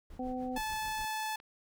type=noise with tremolo; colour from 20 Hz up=brown; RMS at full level=-46 dBFS; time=0.1-1.05 s; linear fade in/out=2 ms; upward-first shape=triangle; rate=6.8 Hz; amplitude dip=90%
type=harmonic tone; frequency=253.8 Hz; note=B3; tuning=47 cents sharp; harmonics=1 / 2 / 3; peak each=-36 / -41 / -40 dBFS; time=0.19-0.58 s; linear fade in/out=5 ms
type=tone; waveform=sawtooth; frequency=868 Hz; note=A5; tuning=24 cents flat; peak=-30 dBFS; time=0.56-1.36 s; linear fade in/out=5 ms
type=click; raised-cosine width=0.3 ms; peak=-38 dBFS; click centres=1.401 s
effects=none